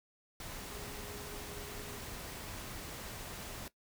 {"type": "tone in noise", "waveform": "sine", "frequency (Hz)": 413.5, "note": "G#4", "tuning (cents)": -8, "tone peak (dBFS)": -51, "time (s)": [0.71, 1.97], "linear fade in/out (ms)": 2, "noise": "pink", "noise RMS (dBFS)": -45, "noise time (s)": [0.4, 3.68], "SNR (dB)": -9, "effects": ["noise-tail reverb RT60 0.1 s tail -17 dB re dry"]}